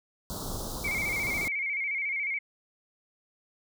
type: band-stop noise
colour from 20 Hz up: pink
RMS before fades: -36 dBFS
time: 0.3-1.48 s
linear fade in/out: 0 ms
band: 1300 to 3700 Hz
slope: 48 dB/octave
type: tone with vibrato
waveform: sine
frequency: 2217 Hz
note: C#7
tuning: in tune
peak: -28 dBFS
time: 0.84-2.39 s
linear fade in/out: 10 ms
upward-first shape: square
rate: 14 Hz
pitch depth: 57 cents each way
effects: none